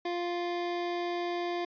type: tone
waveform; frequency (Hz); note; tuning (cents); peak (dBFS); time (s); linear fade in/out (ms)
25% pulse; 349.2; F4; 0; -27; 0.05-1.65; 5
effects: resampled to 11025 Hz